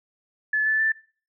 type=tone with pitch steps; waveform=sine; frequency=1726 / 1746.1 / 1766.3 Hz; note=A6 / A6 / A6; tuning=-34 / -14 / +6 cents; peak=-19 dBFS; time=0.53-0.92 s; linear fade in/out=5 ms; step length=130 ms; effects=noise-tail reverb RT60 0.4 s tail -21 dB re dry